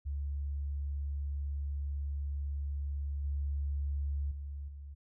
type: tone with level steps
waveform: sine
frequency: 71 Hz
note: C#2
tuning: 42 cents sharp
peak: -33 / -31 / -38 / -43 dBFS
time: 0.05-4.95 s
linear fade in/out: 20 ms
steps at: 3.24 / 4.31 / 4.68 s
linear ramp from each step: 5 ms
effects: none